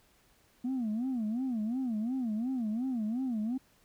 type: tone with vibrato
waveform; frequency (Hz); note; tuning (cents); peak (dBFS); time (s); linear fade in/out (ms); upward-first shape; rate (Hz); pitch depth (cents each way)
sine; 236.7; A#3; +27; -28; 0.64-3.58; 10; sine; 2.8; 200
effects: tanh soft clip ceiling -28 dBFS + pink hiss -66 dBFS RMS until 3.84 s